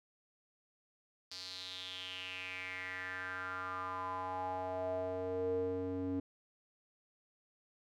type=tone with band-pass filter sweep; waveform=square; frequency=92.5 Hz; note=F#2; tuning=in tune; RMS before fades=-40 dBFS; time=1.31-6.2 s; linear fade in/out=5 ms; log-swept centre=4700 to 320 Hz; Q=5.6; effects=none